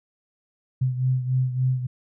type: beating tone pair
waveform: sine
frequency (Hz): 127.9 / 131.4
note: C3 / C3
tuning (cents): -39 / +8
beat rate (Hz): 3.5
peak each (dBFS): -21 / -27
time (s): 0.81-1.87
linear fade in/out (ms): 10
effects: none